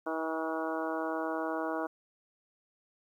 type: harmonic tone with a mistuned harmonic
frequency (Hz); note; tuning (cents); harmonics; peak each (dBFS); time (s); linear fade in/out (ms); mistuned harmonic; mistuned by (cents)
160.4; E3; -47; 2 / 3 / 4 / 5 / 6 / 7 / 8 / 9; -36 / -39 / -37 / -41 / -42 / -41 / -45 / -42; 0.06-1.87; 10; 5; +18
effects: 11-bit